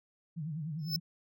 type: tone with vibrato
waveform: sine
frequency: 155.56 Hz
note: D#3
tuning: in tune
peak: -35 dBFS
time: 0.36-1 s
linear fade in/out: 20 ms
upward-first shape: sine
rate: 10 Hz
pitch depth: 140 cents each way
type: tone with exponential growth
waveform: square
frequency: 5260 Hz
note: E8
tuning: 5 cents flat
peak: -27 dBFS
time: 0.79-0.96 s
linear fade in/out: 1 ms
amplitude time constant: 35 ms
effects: none